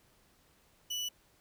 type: tone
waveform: 30% pulse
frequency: 2960 Hz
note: F#7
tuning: in tune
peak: -31 dBFS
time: 0.9-1.09 s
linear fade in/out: 10 ms
effects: pink hiss -67 dBFS RMS until 1.4 s